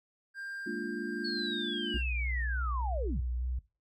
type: tone with tremolo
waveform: triangle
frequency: 1594 Hz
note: G6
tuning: 28 cents sharp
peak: -36 dBFS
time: 0.34-2.03 s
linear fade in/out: 50 ms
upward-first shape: sine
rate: 1.2 Hz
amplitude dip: 35%
type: chord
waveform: sine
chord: Bb dominant seventh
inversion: third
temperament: equal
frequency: 207.7 / 233.1 / 293.7 / 349.2 Hz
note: Ab3 / Bb3 / D4 / F4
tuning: 0 / 0 / 0 / 0 cents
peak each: -41 / -39 / -40 / -38 dBFS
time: 0.66-1.98 s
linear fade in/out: 10 ms
type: linear sweep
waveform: sine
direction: down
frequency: 4435 to 46.25 Hz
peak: -35 dBFS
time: 1.24-3.22 s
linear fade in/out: 10 ms
type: tone with vibrato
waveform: sine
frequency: 61.74 Hz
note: B1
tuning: in tune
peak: -31 dBFS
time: 1.94-3.59 s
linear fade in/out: 5 ms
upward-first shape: square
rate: 3.4 Hz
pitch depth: 26 cents each way
effects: noise-tail reverb RT60 0.3 s tail -19 dB re dry